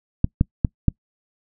clicks, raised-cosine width 5 ms, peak -3 dBFS, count 4, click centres 0.244 / 0.411 / 0.648 / 0.883 s, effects noise-tail reverb RT60 0.1 s tail -26 dB re dry

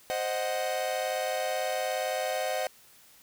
45% pulse chord, C diminished, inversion none, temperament equal, 523.3 / 622.3 / 740 Hz, C5 / Eb5 / Gb5, 0 / 0 / 0 cents, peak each -33 dBFS, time 0.1-2.67 s, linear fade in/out 0 ms, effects white hiss -57 dBFS RMS until 3.22 s

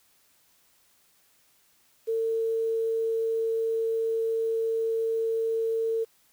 sine tone with quantisation, 451.4 Hz, A4, 44 cents sharp, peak -24 dBFS, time 2.07-6.05 s, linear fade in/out 20 ms, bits 9, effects white hiss -64 dBFS RMS until 6.32 s

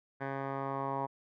10% pulse tone with low-pass filter sweep, 136.7 Hz, C#3, 24 cents flat, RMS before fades -36 dBFS, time 0.2-1.07 s, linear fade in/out 20 ms, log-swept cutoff 1500 to 980 Hz, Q 6, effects none

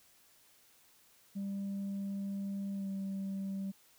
sine tone with pitch glide, 197.8 to 194.51 Hz, G3 to G3, +16 to -13 cents, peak -33 dBFS, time 1.35-3.72 s, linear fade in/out 20 ms, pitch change -29 cents, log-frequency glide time 2.74-2.88 s, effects tanh soft clip ceiling -34 dBFS + white hiss -65 dBFS RMS until 3.98 s

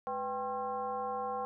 sine tone with frequency modulation, 784 Hz, G5, in tune, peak -33 dBFS, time 0.07-1.45 s, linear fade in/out 0 ms, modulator 286 Hz, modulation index 1.2, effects none

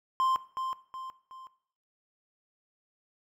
triangle tone with echo, 1046.5 Hz, C6, in tune, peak -22 dBFS, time 0.2-0.36 s, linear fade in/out 0 ms, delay 370 ms, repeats 3, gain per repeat -7 dB, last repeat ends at 1.47 s, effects noise-tail reverb RT60 0.6 s tail -17 dB re dry

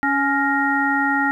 harmonic tone with a mistuned harmonic, 279.7 Hz, C#4, 16 cents sharp, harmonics 1 / 3 / 5 / 7, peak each -22 / -22 / -22 / -22 dBFS, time 0.03-1.31 s, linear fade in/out 0 ms, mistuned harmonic 7, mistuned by -79 cents, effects 9-bit

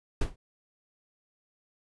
brown noise with exponential decay, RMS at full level -20 dBFS, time 0.21-0.36 s, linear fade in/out 5 ms, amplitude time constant 32 ms, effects resampled to 24000 Hz

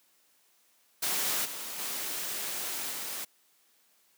white noise with level steps, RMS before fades -30 / -39 / -35 / -37 dBFS, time 1.02-3.25 s, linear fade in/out 10 ms, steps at 1.44 / 1.78 / 2.9 s, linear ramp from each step 20 ms, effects white hiss -67 dBFS RMS until 4.17 s + high-pass 200 Hz 12 dB/octave

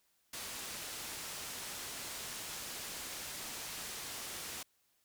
white low-pass noise, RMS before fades -44 dBFS, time 0.33-4.63 s, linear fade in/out 5 ms, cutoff 10000 Hz, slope 12 dB/octave, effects white hiss -75 dBFS RMS until 5.04 s

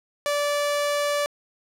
sawtooth tone, 581 Hz, D5, 19 cents flat, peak -18 dBFS, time 0.26-1.26 s, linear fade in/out 0 ms, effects low-pass 12000 Hz 12 dB/octave

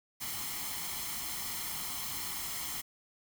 white noise with comb filter, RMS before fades -38 dBFS, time 0.2-2.82 s, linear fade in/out 20 ms, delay 0.95 ms, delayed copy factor +0.6, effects none

